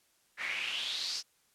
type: noise with band-pass filter sweep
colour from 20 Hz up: pink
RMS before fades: -36 dBFS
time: 0.37-1.23 s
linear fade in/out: 50 ms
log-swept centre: 1900 to 5300 Hz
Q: 5.4
effects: white hiss -70 dBFS RMS until 1.54 s + low-pass 12000 Hz 12 dB/octave